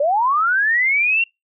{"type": "linear sweep", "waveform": "sine", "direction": "up", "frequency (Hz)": [547, 2767], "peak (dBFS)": -14, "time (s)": [0, 1.24], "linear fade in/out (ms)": 5, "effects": ["noise-tail reverb RT60 0.2 s tail -26 dB re dry"]}